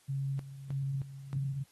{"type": "tone with tremolo", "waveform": "sine", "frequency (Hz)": 137, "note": "C#3", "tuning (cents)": -20, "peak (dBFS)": -31, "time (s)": [0.08, 1.64], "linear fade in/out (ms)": 20, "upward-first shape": "square", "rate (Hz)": 1.6, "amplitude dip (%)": 75, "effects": ["white hiss -66 dBFS RMS until 1.71 s", "AAC 32 kbps"]}